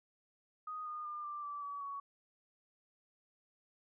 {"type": "tone with pitch steps", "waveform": "sine", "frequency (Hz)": [1244.5, 1223.1, 1202.1, 1181.5, 1161.2, 1141.2, 1121.6], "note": ["D#6", "D#6", "D6", "D6", "D6", "C#6", "C#6"], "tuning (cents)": [0, -30, 40, 10, -20, 50, 20], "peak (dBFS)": -40, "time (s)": [0.67, 2], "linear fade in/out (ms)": 5, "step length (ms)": 190, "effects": []}